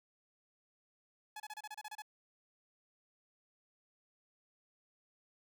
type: tone bursts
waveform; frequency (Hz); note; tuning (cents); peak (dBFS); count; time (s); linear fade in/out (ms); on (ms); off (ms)
sawtooth; 849; G#5; +38; -40; 10; 1.36-2.021; 5; 40; 29
effects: none